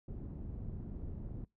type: low-pass noise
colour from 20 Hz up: pink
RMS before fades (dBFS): -43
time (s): 0.08-1.45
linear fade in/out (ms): 5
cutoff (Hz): 230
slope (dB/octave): 12
effects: noise-tail reverb RT60 0.2 s tail -24 dB re dry